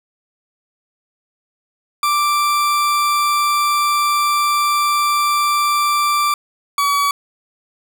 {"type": "tone pair in turn", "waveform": "40% pulse", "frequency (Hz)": [1174.7, 1139.3], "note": ["D6", "C#6"], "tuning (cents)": [0, 47], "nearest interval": "minor second", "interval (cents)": 53, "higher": "first", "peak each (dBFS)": -13, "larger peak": "neither", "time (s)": [[2.03, 6.34], [6.78, 7.11]], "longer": "first", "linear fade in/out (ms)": 2, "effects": []}